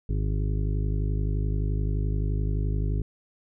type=harmonic tone; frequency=51.6 Hz; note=G#1; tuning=10 cents flat; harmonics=1 / 2 / 3 / 5 / 6 / 7 / 8; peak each=-25 / -29 / -33 / -40 / -42 / -44 / -42 dBFS; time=0.09-3.02 s; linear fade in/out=5 ms; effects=none